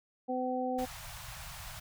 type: harmonic tone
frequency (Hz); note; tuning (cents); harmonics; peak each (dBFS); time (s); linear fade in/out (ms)
254.1; B3; +49; 1 / 2 / 3; -35 / -35 / -35; 0.28-0.86; 20
type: band-stop noise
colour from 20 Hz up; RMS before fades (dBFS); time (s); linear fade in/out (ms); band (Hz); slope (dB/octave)
pink; -45; 0.78-1.8; 10; 160 to 640; 48
effects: none